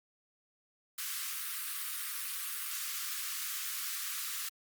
white high-pass noise, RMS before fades -38 dBFS, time 0.98-4.49 s, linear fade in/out 5 ms, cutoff 1100 Hz, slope 96 dB/octave, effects Opus 48 kbps

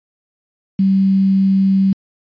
sine tone with quantisation, 193.2 Hz, G3, 25 cents flat, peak -10 dBFS, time 0.79-1.93 s, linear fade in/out 5 ms, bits 6, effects resampled to 11025 Hz

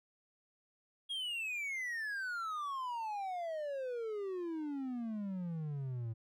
triangle exponential sweep, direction down, 3310 to 110 Hz, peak -35 dBFS, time 1.09-6.14 s, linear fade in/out 20 ms, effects none

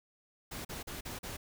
pink noise bursts, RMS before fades -42 dBFS, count 5, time 0.51-1.37 s, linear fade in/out 10 ms, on 140 ms, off 40 ms, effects none

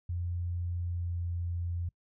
sine tone with pitch glide, 87.31 to 86.51 Hz, F2 to F2, 0 to -16 cents, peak -31 dBFS, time 0.09-1.89 s, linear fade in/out 5 ms, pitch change -16 cents, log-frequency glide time 0.78-1.21 s, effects noise-tail reverb RT60 0.1 s tail -25 dB re dry

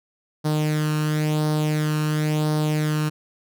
sawtooth tone with flanger, 152.8 Hz, D#3, 31 cents flat, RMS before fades -22 dBFS, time 0.44-3.1 s, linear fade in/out 20 ms, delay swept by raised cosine 0.2 to 0.73 ms, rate 0.96 Hz, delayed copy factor +0.6, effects none

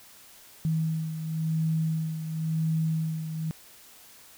sine beating tone pair, 159.7 / 160.65 Hz, D#3 / E3, +45 / -44 cents, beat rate 0.95 Hz, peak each -26 / -33 dBFS, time 0.65-3.51 s, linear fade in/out 0 ms, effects white hiss -52 dBFS RMS until 4.37 s

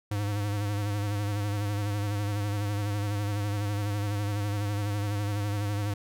square tone with vibrato, 102.7 Hz, G#2, 19 cents flat, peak -28 dBFS, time 0.11-5.94 s, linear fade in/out 5 ms, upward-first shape sine, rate 12 Hz, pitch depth 44 cents each way, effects none

